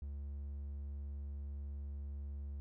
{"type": "tone", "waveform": "triangle", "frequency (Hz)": 70.8, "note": "C#2", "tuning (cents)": 37, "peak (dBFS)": -39, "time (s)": [0.02, 2.6], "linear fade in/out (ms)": 0, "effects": []}